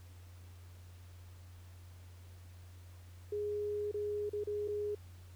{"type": "tone with dropouts", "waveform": "sine", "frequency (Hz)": 415.6, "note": "G#4", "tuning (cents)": 1, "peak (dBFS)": -34, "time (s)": [3.32, 4.95], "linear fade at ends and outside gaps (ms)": 5, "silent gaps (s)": [[3.915, 3.941], [4.295, 4.331], [4.439, 4.471], [4.678, 4.683]], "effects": ["added 89 Hz sine -51 dBFS peak until 5.35 s", "pink hiss -64 dBFS RMS until 5.35 s"]}